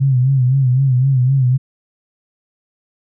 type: tone with vibrato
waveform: sine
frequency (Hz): 130.81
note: C3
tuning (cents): 0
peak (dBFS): -10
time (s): 0-1.58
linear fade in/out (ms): 20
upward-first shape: sine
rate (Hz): 3.9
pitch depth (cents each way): 91
effects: none